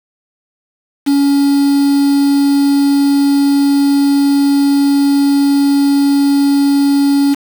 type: tone with quantisation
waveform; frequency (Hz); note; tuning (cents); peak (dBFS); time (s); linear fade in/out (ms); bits
triangle; 280.8; C#4; +22; -6; 1.06-7.35; 20; 4
effects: none